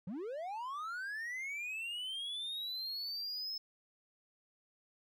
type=linear sweep; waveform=triangle; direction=up; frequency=159.7 to 5240 Hz; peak=-37 dBFS; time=0.07-3.58 s; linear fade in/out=5 ms; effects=none